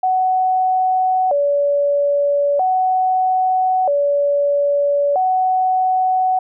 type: tone with vibrato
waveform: sine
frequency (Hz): 653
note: E5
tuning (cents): -17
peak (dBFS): -13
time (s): 0.03-6.39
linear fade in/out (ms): 5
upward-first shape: square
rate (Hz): 0.39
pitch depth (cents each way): 230
effects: none